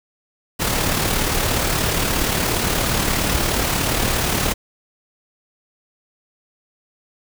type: noise with amplitude modulation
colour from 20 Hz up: pink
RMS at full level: -18 dBFS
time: 0.59-4.54 s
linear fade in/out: 20 ms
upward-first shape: sine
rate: 37 Hz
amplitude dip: 40%
effects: none